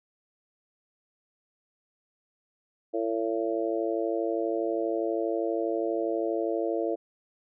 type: harmonic tone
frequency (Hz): 112.4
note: A2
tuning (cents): +37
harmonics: 3 / 4 / 5 / 6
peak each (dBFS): -30 / -31 / -32 / -33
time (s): 2.93-6.96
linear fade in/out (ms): 20
effects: none